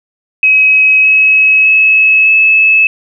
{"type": "tone with pitch steps", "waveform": "sine", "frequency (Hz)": [2549, 2565, 2582, 2598], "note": ["D#7", "E7", "E7", "E7"], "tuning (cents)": [41, -48, -37, -26], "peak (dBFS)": -4, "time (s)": [0.43, 2.87], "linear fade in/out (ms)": 2, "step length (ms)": 610, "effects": []}